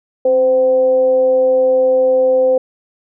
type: tone with frequency modulation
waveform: sine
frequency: 516 Hz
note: C5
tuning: 24 cents flat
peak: -9 dBFS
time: 0.25-2.58 s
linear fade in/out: 5 ms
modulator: 250 Hz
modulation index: 0.25
effects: none